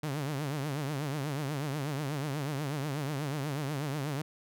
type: tone with vibrato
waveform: sawtooth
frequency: 143.7 Hz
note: D3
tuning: 37 cents flat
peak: -28 dBFS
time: 0.03-4.22 s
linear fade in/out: 5 ms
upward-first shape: triangle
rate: 8.2 Hz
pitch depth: 170 cents each way
effects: none